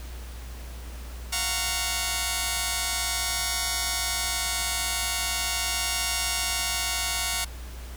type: chord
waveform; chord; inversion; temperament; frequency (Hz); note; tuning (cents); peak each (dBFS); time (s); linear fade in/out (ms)
5% pulse; Gb major seventh; third; just; 693.7 / 740 / 925 / 1110; F5 / Gb5 / Bb5 / Db6; -12 / 0 / -14 / +2; -21; 1.32-7.45; 10
effects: added 60 Hz sine -36 dBFS peak until 7.96 s + pink hiss -46 dBFS RMS until 7.96 s